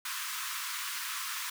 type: high-pass noise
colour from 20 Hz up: pink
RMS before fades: -37 dBFS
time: 0.05-1.5 s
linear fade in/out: 5 ms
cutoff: 990 Hz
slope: 96 dB/octave
effects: none